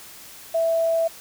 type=tone with quantisation; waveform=sine; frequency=659.3 Hz; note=E5; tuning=in tune; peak=-18 dBFS; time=0.54-1.08 s; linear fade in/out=10 ms; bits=8; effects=white hiss -43 dBFS RMS until 1.2 s